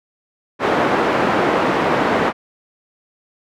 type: band-pass noise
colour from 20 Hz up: pink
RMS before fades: -17 dBFS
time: 0.59-2.33 s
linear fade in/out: 50 ms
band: 280 to 1500 Hz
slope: 12 dB/octave
effects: none